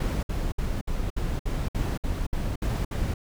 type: noise bursts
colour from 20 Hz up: brown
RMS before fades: -27 dBFS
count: 11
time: 0-3.14 s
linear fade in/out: 5 ms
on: 230 ms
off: 61 ms
effects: none